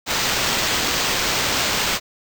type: noise with sample-and-hold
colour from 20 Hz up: white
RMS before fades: -21 dBFS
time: 0.06-2 s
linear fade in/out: 50 ms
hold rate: 11025 Hz
effects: none